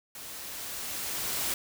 white noise with level ramp, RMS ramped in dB -43 to -30 dBFS, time 0.15-1.54 s, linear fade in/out 2 ms, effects none

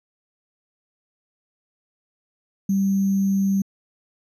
sine tone with sample-and-hold, 195.3 Hz, G3, 6 cents flat, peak -17 dBFS, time 2.69-3.62 s, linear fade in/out 5 ms, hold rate 6300 Hz, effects resampled to 32000 Hz

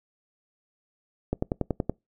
click train, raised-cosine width 2 ms, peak -12 dBFS, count 7, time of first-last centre 1.33-1.896 s, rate 10.6 Hz, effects noise-tail reverb RT60 0.2 s tail -25 dB re dry

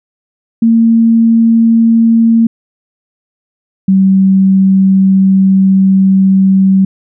sine tone pair in turn, 228.1 / 191.81 Hz, A#3 / G3, -37 / -37 cents, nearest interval minor third, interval 300 cents, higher first, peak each -4 dBFS, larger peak neither, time 0.62-2.47 / 3.88-6.85 s, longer second, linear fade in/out 5 ms, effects none

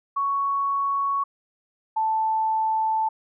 sine tone pair in turn, 1113 / 880.1 Hz, C#6 / A5, +7 / 0 cents, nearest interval major third, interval 407 cents, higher first, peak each -21 / -20 dBFS, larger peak second, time 0.16-1.24 / 1.96-3.09 s, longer second, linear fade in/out 10 ms, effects none

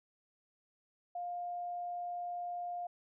sine tone, 705 Hz, F5, 16 cents sharp, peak -37 dBFS, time 1.15-2.87 s, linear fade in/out 5 ms, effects none

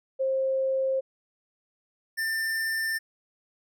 sine / square tone pair in turn, 531 / 1791.1 Hz, C5 / A6, +25 / +30 cents, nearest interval octave + major sixth, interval 2105 cents, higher second, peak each -23 / -27 dBFS, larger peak first, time 0.19-1.01 / 2.17-2.99 s, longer neither, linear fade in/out 20 ms, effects none

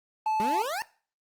triangle tone, 870 Hz, A5, 20 cents flat, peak -22 dBFS, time 0.26-0.62 s, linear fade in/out 2 ms
25% pulse exponential sweep, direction up, 196 to 932.3 Hz, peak -26 dBFS, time 0.4-0.82 s, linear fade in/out 0 ms
effects noise-tail reverb RT60 0.4 s tail -20 dB re dry + Opus 24 kbps

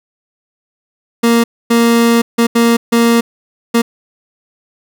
30% pulse tone bursts at uneven times, 233.1 Hz, A#3, in tune, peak -5 dBFS, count 6, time 1.23-1.44 / 1.7-2.22 / 2.38-2.47 / 2.55-2.77 / 2.92-3.21 / 3.74-3.82 s, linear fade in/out 10 ms, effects none

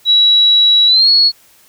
sine tone with pitch glide, 3900 to 4352 Hz, B7 to C#8, -23 to -33 cents, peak -6 dBFS, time 0.05-1.32 s, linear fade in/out 50 ms, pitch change +190 cents, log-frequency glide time 0.87-1.09 s, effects white hiss -48 dBFS RMS until 1.68 s

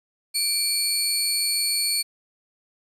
25% pulse tone pair together, 2349 / 4414 Hz, D7 / C#8, 0 / -8 cents, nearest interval major seventh, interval 1092 cents, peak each -27 / -17 dBFS, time 0.34-2.03 s, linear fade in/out 20 ms, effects resampled to 32000 Hz + 9-bit

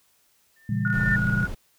sine tone with exponential growth, 1795 Hz, A6, 34 cents sharp, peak -19 dBFS, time 0.56-1.16 s, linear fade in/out 5 ms, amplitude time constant 130 ms
sine chord, A# diminished seventh, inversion none, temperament just, 116.54 / 139.85 / 167.82 / 201.4 Hz, A#2 / C#3 / E3 / G3, 0 / +16 / +31 / +47 cents, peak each -26 / -30 / -31 / -27 dBFS, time 0.69-1.45 s, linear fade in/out 5 ms
sine tone with tremolo, 1447 Hz, F#6, 39 cents flat, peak -23 dBFS, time 0.85-1.47 s, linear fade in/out 2 ms, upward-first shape square, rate 19 Hz, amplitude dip 45%
brown noise, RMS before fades -32 dBFS, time 0.93-1.55 s, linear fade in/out 10 ms
effects white hiss -64 dBFS RMS until 1.78 s

